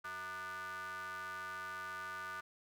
square ring-modulated tone, 138.7 Hz, C#3, 1 cent sharp, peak -40 dBFS, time 0.04-2.41 s, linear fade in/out 10 ms, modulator 1340 Hz, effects none

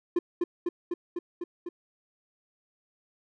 triangle tone with echo, 349.2 Hz, F4, in tune, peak -19 dBFS, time 0.16-0.19 s, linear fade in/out 5 ms, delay 250 ms, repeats 6, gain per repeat -2 dB, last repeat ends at 1.69 s, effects none

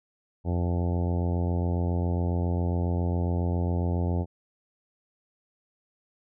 harmonic tone, 87.3 Hz, F2, in tune, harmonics 1 / 2 / 3 / 4 / 5 / 6 / 7 / 8 / 9 / 10, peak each -25 / -31 / -35 / -37 / -39 / -41 / -42 / -43 / -44 / -45 dBFS, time 0.44-4.26 s, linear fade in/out 50 ms, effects none

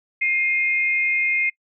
sine tone pair together, 2120 / 2489 Hz, C7 / D#7, +22 / 0 cents, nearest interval minor third, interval 278 cents, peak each -19 / -24 dBFS, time 0.21-1.5 s, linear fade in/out 10 ms, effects noise-tail reverb RT60 0.1 s tail -24 dB re dry

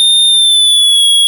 square tone with pitch glide, 3634 to 3332 Hz, A#7 to G#7, -45 to +5 cents, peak -6 dBFS, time 0-1.27 s, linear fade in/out 0 ms, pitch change -150 cents, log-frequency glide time 0.27-1.05 s, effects 7-bit

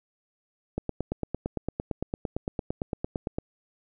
click train, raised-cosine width 2 ms, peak -15 dBFS, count 24, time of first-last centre 0.78-3.385 s, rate 8.83 Hz, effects none

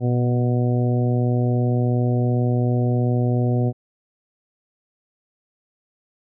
harmonic tone with a mistuned harmonic, 122.8 Hz, B2, 9 cents flat, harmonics 1 / 2 / 3 / 4 / 5 / 6, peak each -18 / -24 / -28 / -30 / -32 / -34 dBFS, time 0-3.73 s, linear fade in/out 50 ms, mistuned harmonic 1, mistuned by -22 cents, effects none

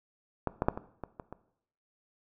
clicks, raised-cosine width 1 ms, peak -14 / -13 / -9 / -22 / -23 / -26 / -27 dBFS, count 7, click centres 0.473 / 0.621 / 0.685 / 0.775 / 1.037 / 1.198 / 1.326 s, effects noise-tail reverb RT60 0.7 s tail -17 dB re dry

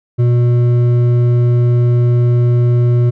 triangle tone with hard clipping, 121 Hz, B2, 35 cents flat, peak -10 dBFS, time 0.18-3.11 s, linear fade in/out 20 ms, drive 11 dB, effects none

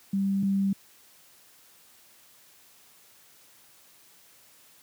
sine tone pair in turn, 196 / 196 Hz, G3 / G3, 0 / 0 cents, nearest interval unison, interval 0 cents, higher neither, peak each -23 / -22 dBFS, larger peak second, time 0.13-0.43 / 0.43-0.73 s, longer neither, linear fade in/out 5 ms, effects white hiss -57 dBFS RMS until 4.82 s + high-pass 80 Hz 12 dB/octave

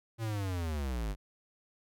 square linear sweep, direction down, 115.7 to 46.55 Hz, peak -33 dBFS, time 0.18-1.16 s, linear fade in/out 50 ms, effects none

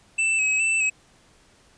square tone with vibrato, 2606 Hz, E7, 20 cents flat, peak -20 dBFS, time 0.18-0.9 s, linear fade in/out 10 ms, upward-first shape square, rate 2.4 Hz, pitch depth 33 cents each way, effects pink hiss -57 dBFS RMS until 1.77 s + resampled to 22050 Hz

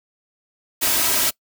white noise with comb filter, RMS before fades -19 dBFS, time 0.81-1.31 s, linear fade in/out 20 ms, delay 3.1 ms, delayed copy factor +0.55, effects noise-tail reverb RT60 0.1 s tail -23 dB re dry + high-pass 60 Hz 12 dB/octave

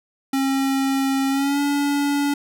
square tone with pitch glide, 270.3 to 285.5 Hz, C#4 to D4, -44 to -49 cents, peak -19 dBFS, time 0.33-2.34 s, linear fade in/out 5 ms, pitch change +95 cents, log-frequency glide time 1.29-1.6 s, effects none

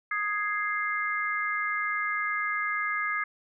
sine chord, Ab major, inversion second, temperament equal, 1244.5 / 1661.2 / 2093 Hz, Eb6 / Ab6 / C7, 0 / 0 / 0 cents, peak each -31 dBFS, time 0.11-3.24 s, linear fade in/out 5 ms, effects none

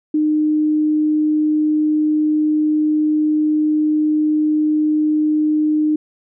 sine tone, 305.4 Hz, D#4, 32 cents flat, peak -13 dBFS, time 0.14-5.96 s, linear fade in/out 5 ms, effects none

